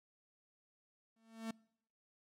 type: tone with exponential growth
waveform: 45% pulse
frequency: 224.8 Hz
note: A3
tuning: 37 cents sharp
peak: -38 dBFS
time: 1.16-1.51 s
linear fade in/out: 5 ms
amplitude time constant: 75 ms
effects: noise-tail reverb RT60 0.7 s tail -25 dB re dry + low-pass 12000 Hz 12 dB/octave